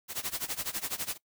white noise with tremolo, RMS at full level -32 dBFS, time 0.08-1.18 s, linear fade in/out 50 ms, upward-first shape sine, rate 12 Hz, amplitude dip 90%, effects noise-tail reverb RT60 0.1 s tail -20 dB re dry

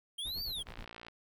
square linear two-way sweep, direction up then down, 3136 to 4699 to 3136 Hz, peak -37 dBFS, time 0.18-0.63 s, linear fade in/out 10 ms, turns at 0.43 s
brown noise with tremolo, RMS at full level -44 dBFS, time 0.25-0.85 s, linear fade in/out 5 ms, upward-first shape triangle, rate 9.4 Hz, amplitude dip 95%
click train, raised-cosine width 0.3 ms, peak -31 dBFS, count 25, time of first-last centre 0.67-1.084 s, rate 58 Hz
effects none

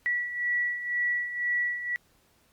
sine beating tone pair, 1942 / 1944 Hz, B6 / B6, -30 / -28 cents, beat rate 2 Hz, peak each -33 / -27 dBFS, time 0.06-1.96 s, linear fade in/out 0 ms, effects pink hiss -65 dBFS RMS until 2.52 s + Opus 48 kbps

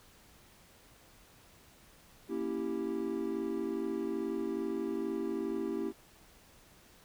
triangle chord, A# diminished seventh, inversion none, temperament equal, 233.1 / 277.2 / 329.6 / 392 Hz, A#3 / C#4 / E4 / G4, 0 / 0 / 0 / 0 cents, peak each -38 / -38 / -35 / -35 dBFS, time 2.28-5.93 s, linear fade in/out 50 ms, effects pink hiss -60 dBFS RMS until 7.04 s

